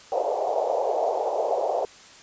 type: band-pass noise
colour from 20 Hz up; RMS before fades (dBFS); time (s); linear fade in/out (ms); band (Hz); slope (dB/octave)
white; -25; 0.12-1.85; 0; 430 to 800; 48
effects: white hiss -48 dBFS RMS until 2.22 s + resampled to 16000 Hz